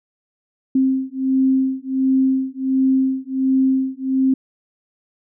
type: beating tone pair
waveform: sine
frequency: 263.4 / 264.8 Hz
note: C4 / C4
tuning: +12 / +21 cents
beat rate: 1.4 Hz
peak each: -18 dBFS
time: 0.75-4.34 s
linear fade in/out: 5 ms
effects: none